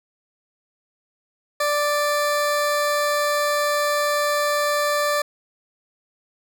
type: tone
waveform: 20% pulse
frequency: 587.3 Hz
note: D5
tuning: in tune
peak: -14 dBFS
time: 1.6-5.22 s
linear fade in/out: 5 ms
effects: none